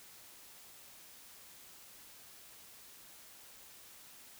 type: silence
effects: white hiss -56 dBFS RMS until 4.39 s